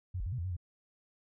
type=tone with pitch steps; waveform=sine; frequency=91.2 / 46.01 / 89.6 / 125.2 / 84.9 / 93.6 / 87.5 Hz; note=F#2 / F#1 / F2 / B2 / F2 / F#2 / F2; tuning=-24 / -9 / +45 / +24 / -48 / +20 / +4 cents; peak=-33 dBFS; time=0.14-0.567 s; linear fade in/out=10 ms; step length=61 ms; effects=none